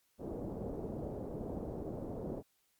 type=low-pass noise; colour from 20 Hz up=white; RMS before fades=-41 dBFS; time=0.18-2.43 s; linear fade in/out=50 ms; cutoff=550 Hz; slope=24 dB/octave; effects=white hiss -75 dBFS RMS until 2.79 s + MP3 96 kbps